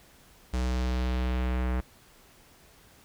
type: tone with low-pass filter sweep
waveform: square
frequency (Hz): 62.6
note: B1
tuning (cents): +24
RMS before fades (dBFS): -28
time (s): 0.53-1.81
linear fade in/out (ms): 10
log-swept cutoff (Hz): 7600 to 1800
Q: 1.2
effects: pink hiss -57 dBFS RMS until 3.04 s